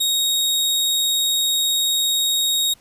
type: tone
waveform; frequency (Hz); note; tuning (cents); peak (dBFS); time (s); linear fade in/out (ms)
sawtooth; 3759; A#7; +14; -14; 0-2.74; 10
effects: pink hiss -54 dBFS RMS until 2.8 s + resampled to 32000 Hz